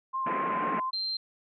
sine tone with vibrato, 1046.5 Hz, C6, in tune, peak -28 dBFS, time 0.13-0.91 s, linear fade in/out 20 ms, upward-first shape triangle, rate 4 Hz, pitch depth 33 cents each way
pink band-pass noise, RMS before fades -34 dBFS, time 0.26-0.8 s, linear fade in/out 5 ms, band 170 to 2400 Hz, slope 48 dB/octave
sine tone, 4148 Hz, C8, 16 cents flat, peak -29 dBFS, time 0.93-1.17 s, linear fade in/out 5 ms
effects none

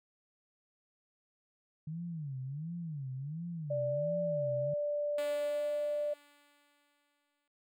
sine tone with vibrato, 149.8 Hz, D3, 35 cents sharp, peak -37 dBFS, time 1.87-4.74 s, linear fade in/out 5 ms, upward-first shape sine, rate 1.4 Hz, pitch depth 250 cents each way
sine tone with pitch glide, 587.3 to 591.4 Hz, D5 to D5, 0 to +12 cents, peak -31 dBFS, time 3.7-6.14 s, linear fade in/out 10 ms, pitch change +12 cents, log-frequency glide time 5.46-5.63 s
5% pulse tone with exponential decay, 290 Hz, D4, 22 cents flat, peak -31 dBFS, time 5.18-7.48 s, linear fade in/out 2 ms, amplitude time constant 500 ms
effects none

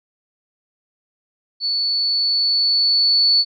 sine tone with level ramp, 4450 Hz, C#8, 6 cents sharp, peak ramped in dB -18 to -11 dBFS, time 1.6-3.45 s, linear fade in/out 50 ms, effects none

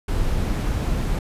brown noise, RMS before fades -22 dBFS, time 0.08-1.19 s, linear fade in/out 5 ms, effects resampled to 32000 Hz

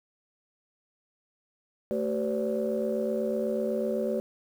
sine tone cluster, 222.3 / 383.9 / 507 / 575 Hz, A3 / G4 / B4 / D5, +18 / -36 / +45 / -37 cents, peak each -31 dBFS, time 1.91-4.2 s, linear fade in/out 0 ms, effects tanh soft clip ceiling -18 dBFS + 9-bit

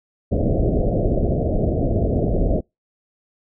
pink low-pass noise, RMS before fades -19 dBFS, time 0.31-2.61 s, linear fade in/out 20 ms, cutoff 690 Hz, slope 96 dB/octave, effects noise-tail reverb RT60 0.2 s tail -26 dB re dry

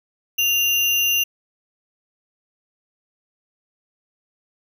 sine tone with sample-and-hold, 2794 Hz, F7, in tune, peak -16 dBFS, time 0.38-1.24 s, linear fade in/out 10 ms, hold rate 8820 Hz, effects none

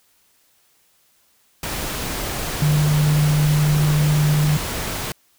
sine tone in noise, 150 Hz, D3, 37 cents sharp, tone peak -14 dBFS, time 2.62-4.57 s, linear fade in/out 2 ms, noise pink, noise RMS -26 dBFS, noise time 1.63-5.12 s, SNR +9 dB, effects white hiss -60 dBFS RMS until 5.38 s

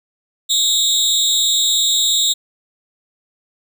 30% pulse tone with amplitude modulation, 3729 Hz, A#7, in tune, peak -7 dBFS, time 0.49-2.34 s, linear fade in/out 20 ms, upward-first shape sine, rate 295 Hz, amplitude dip 85%, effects none

